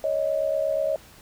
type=tone pair together; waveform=sine; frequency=558.6 / 627 Hz; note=C#5 / D#5; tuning=+13 / +13 cents; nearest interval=major second; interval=200 cents; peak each=-25 / -24 dBFS; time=0.04-0.96 s; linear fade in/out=2 ms; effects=pink hiss -50 dBFS RMS until 1.21 s